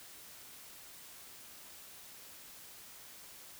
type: silence
effects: white hiss -53 dBFS RMS until 3.59 s